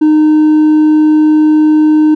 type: tone with hard clipping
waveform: sine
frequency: 307.2 Hz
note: D#4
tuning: 22 cents flat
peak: -5 dBFS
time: 0.01-2.15 s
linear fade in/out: 10 ms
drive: 2 dB
effects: none